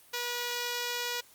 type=tone; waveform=5% pulse; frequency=483.7 Hz; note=B4; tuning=36 cents flat; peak=-20 dBFS; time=0.13-1.21 s; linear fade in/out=10 ms; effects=white hiss -58 dBFS RMS until 1.34 s + Opus 32 kbps